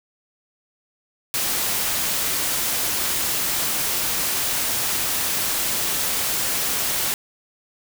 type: noise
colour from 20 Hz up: white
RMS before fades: -23 dBFS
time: 1.34-7.14 s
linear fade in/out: 0 ms
effects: none